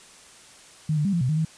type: tone with pitch steps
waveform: sine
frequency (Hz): 155 / 149.1 / 198.6 / 170.9 / 126.5 / 155.1 / 159.3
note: D#3 / D3 / G3 / F3 / B2 / D#3 / D#3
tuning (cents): -6 / +27 / +23 / -37 / +42 / -5 / +41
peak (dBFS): -20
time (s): 0.89-1.45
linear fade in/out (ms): 5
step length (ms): 80
effects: white hiss -49 dBFS RMS until 1.57 s + resampled to 22050 Hz